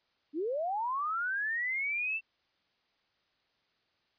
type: linear sweep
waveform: sine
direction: up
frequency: 275.9 to 2698 Hz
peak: -30 dBFS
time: 0.33-2.21 s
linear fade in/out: 50 ms
effects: white hiss -74 dBFS RMS until 4.18 s + resampled to 11025 Hz